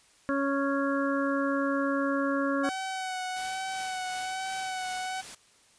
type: harmonic tone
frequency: 277.2 Hz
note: C#4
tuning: in tune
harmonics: 1 / 2 / 4 / 5 / 6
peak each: -28 / -31 / -34 / -35 / -36 dBFS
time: 0.29-2.69 s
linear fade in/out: 0 ms
type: tone with vibrato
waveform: sawtooth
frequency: 751 Hz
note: F#5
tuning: 26 cents sharp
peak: -28 dBFS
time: 2.63-5.22 s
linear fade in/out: 20 ms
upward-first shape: sine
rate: 1.2 Hz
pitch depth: 27 cents each way
type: noise with tremolo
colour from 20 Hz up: white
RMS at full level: -42 dBFS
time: 3.36-5.35 s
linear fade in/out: 5 ms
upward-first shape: triangle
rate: 2.7 Hz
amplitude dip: 60%
effects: white hiss -61 dBFS RMS until 5.78 s + resampled to 22050 Hz